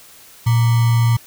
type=tone with sample-and-hold; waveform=sine; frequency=116.54 Hz; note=A#2; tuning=in tune; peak=-11 dBFS; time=0.46-1.17 s; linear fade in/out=10 ms; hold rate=1050 Hz; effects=white hiss -44 dBFS RMS until 1.26 s